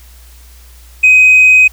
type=tone with tanh clipping; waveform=triangle; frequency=2516 Hz; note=D#7; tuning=19 cents sharp; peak=-3 dBFS; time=1.03-1.68 s; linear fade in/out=10 ms; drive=5 dB; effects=added 60 Hz sine -36 dBFS peak until 1.72 s + white hiss -44 dBFS RMS until 1.72 s